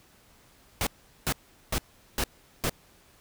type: noise bursts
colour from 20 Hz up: pink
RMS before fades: -27 dBFS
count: 5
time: 0.81-2.695 s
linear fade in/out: 0 ms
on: 57 ms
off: 400 ms
effects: pink hiss -59 dBFS RMS until 3.2 s